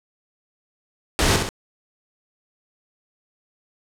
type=noise with echo; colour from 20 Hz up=pink; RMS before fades=-18 dBFS; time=1.19-1.36 s; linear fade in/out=0 ms; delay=65 ms; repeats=2; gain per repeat=-5 dB; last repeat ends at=1.49 s; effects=low-pass 9000 Hz 12 dB/octave